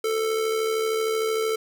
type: tone with amplitude modulation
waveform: square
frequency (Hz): 442.8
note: A4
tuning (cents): +11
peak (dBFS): -21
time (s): 0.04-1.56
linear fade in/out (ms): 5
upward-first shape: sine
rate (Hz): 73.1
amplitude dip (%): 45
effects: none